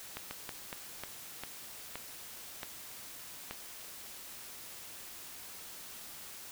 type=slowing click train; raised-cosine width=0.3 ms; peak=-23 dBFS; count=9; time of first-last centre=0.17-3.51 s; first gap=140 ms; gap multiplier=1.3; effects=white hiss -48 dBFS RMS until 6.51 s